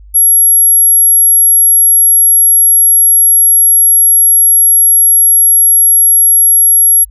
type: tone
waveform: sine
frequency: 11250 Hz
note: F9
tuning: 12 cents sharp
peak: -3 dBFS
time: 0.14-7.05 s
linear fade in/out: 20 ms
effects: added 50 Hz sine -32 dBFS peak until 7.1 s